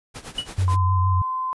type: noise with tremolo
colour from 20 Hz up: pink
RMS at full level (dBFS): -35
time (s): 0.14-0.77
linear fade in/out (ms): 20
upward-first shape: sine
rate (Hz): 9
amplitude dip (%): 80
type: tone with exponential decay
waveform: triangle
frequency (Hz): 2939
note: F#7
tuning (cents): -12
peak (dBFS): -18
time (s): 0.38-0.49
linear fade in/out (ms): 5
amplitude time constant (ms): 23
type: tone with vibrato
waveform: sine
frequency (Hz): 92.5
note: F#2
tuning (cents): 0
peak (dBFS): -17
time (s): 0.58-1.22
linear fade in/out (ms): 5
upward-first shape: sine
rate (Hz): 6.5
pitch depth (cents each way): 41
type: tone with pitch glide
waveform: sine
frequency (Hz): 1024 to 1031.1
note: C6 to C6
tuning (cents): -38 to -26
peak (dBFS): -23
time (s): 0.68-1.53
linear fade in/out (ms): 0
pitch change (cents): +12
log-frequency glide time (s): 0.88-1.15
effects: resampled to 24000 Hz